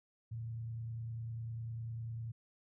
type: tone with frequency modulation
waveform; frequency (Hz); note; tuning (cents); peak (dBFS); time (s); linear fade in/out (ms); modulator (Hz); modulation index
sine; 114.4; A#2; -32; -39; 0.31-2.32; 10; 30; 0.31
effects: none